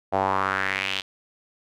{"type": "tone with band-pass filter sweep", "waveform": "sawtooth", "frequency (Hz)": 96.3, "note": "G2", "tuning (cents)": -30, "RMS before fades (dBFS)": -25, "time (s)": [0.12, 1.02], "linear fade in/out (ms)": 20, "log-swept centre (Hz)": [700, 3400], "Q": 3.3, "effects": []}